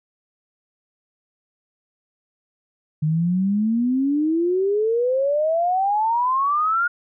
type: exponential sweep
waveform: sine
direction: up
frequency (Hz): 150.4 to 1438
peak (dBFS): -17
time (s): 3.02-6.88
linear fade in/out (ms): 10
effects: none

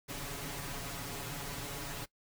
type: noise with comb filter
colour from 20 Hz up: pink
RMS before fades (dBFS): -41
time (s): 0.08-2.06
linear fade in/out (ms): 20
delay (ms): 7.1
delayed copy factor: +1
effects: noise-tail reverb RT60 0.1 s tail -20 dB re dry

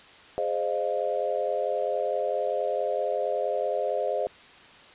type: chord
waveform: sine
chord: F minor seventh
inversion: first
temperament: equal with one note detuned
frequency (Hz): 415.3 / 523.3 / 614 / 698.5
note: Ab4 / C5 / Eb5 / F5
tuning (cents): 0 / 0 / -23 / 0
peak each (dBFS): -32 / -29 / -29 / -32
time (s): 0.38-4.27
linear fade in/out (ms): 0
effects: white hiss -50 dBFS RMS until 4.94 s + resampled to 8000 Hz

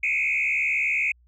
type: tone with frequency modulation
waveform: sine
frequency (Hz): 2349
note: D7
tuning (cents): 0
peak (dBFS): -20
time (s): 0.03-1.12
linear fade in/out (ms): 5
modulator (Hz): 71.9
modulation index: 3
effects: tanh soft clip ceiling -16 dBFS + added 60 Hz sine -55 dBFS peak until 1.27 s

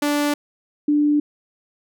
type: tone pair in turn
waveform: sawtooth / sine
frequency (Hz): 292 / 295.1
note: D4 / D4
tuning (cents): -10 / +8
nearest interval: unison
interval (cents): 18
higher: second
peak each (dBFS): -14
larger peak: neither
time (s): 0.02-0.34 / 0.88-1.2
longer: neither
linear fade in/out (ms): 5
effects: none

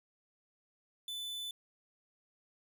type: tone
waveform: 45% pulse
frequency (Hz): 3500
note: A7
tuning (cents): -10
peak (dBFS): -39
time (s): 1.08-1.51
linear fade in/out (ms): 2
effects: none

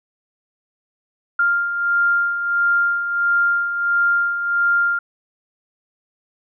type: beating tone pair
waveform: sine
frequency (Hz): 1396.9 / 1398.4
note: F6 / F6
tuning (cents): 0 / +2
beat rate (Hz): 1.5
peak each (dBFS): -24 / -16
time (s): 1.39-4.99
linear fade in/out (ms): 5
effects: none

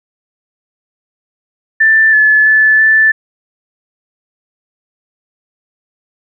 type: tone with pitch steps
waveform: sine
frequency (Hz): 1771 / 1724 / 1739 / 1757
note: A6 / A6 / A6 / A6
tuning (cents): +11 / -36 / -21 / -3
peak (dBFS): -5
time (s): 1.8-3.12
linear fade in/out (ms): 10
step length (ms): 330
effects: none

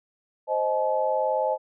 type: chord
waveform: sine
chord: A diminished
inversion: first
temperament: equal with one note detuned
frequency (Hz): 523.3 / 622.3 / 858.9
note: C5 / Eb5 / A5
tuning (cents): 0 / 0 / -42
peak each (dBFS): -26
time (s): 0.47-1.58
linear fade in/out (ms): 50
effects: none

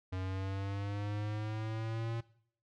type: linear sweep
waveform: square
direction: up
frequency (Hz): 92.5 to 115.9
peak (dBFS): -36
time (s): 0.12-2.21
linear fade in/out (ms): 10
effects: noise-tail reverb RT60 0.6 s tail -19 dB re dry + low-pass 4000 Hz 12 dB/octave

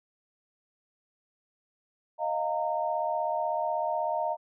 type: chord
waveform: sine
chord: Eb suspended second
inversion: none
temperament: equal with one note detuned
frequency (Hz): 622.3 / 698.5 / 919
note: Eb5 / F5 / Bb5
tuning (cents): 0 / 0 / -25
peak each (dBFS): -31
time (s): 2.18-4.37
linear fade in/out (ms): 50
effects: none

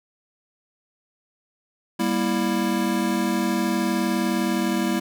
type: chord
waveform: square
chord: E diminished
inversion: first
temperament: just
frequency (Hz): 197.78 / 237.3 / 329.6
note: G3 / Bb3 / E4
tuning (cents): +16 / +31 / 0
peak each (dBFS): -26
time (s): 1.99-5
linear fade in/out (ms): 10
effects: none

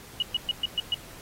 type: tone bursts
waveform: sine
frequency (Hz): 2912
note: F#7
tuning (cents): -28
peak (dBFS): -22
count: 6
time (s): 0.2-0.944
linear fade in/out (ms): 2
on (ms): 24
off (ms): 120
effects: pink hiss -47 dBFS RMS until 1.21 s + AAC 48 kbps

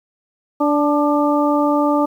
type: harmonic tone with a mistuned harmonic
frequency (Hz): 292.4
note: D4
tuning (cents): -7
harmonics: 1 / 2 / 3 / 4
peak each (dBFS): -16 / -19 / -21 / -22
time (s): 0.6-2.06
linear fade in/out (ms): 10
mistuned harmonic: 4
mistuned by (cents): +30
effects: 8-bit

